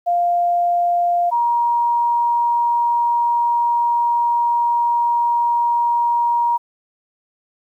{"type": "tone pair in turn", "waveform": "sine", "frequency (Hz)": [698.5, 947.2], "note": ["F5", "A#5"], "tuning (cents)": [0, 27], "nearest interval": "perfect fourth", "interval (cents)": 527, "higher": "second", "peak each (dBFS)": -14, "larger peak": "neither", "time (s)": [[0.06, 1.31], [1.31, 6.58]], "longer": "second", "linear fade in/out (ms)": 20, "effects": ["9-bit"]}